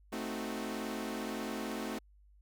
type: chord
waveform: sawtooth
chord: A diminished seventh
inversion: none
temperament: equal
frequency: 220 / 261.6 / 311.1 / 370 Hz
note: A3 / C4 / Eb4 / Gb4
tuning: 0 / 0 / 0 / 0 cents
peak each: -36 / -38 / -40 / -40 dBFS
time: 0.12-1.99 s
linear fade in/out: 10 ms
effects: added 50 Hz sine -59 dBFS peak until 2.41 s